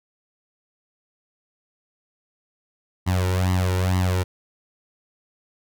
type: tone with flanger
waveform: sawtooth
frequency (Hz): 92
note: F#2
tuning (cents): -9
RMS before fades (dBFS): -21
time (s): 3.06-4.24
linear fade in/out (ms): 20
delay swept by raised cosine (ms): 0.99 to 2.19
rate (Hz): 2.2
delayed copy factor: +0.8
effects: none